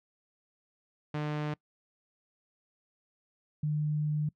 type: tone pair in turn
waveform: sawtooth / sine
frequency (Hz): 150 / 150.7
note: D3 / D3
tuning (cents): +37 / +45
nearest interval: unison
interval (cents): 8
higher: second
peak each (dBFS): -27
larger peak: neither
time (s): 1.14-1.54 / 3.63-4.29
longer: second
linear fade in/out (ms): 5
effects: noise-tail reverb RT60 0.1 s tail -24 dB re dry + low-pass 3000 Hz 12 dB/octave

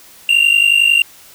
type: tone pair together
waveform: triangle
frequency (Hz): 2749 / 2800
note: F7 / F7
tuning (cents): -28 / +4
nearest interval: unison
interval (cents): 32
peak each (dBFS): -10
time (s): 0.29-1.02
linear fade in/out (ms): 2
effects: white hiss -42 dBFS RMS until 1.34 s

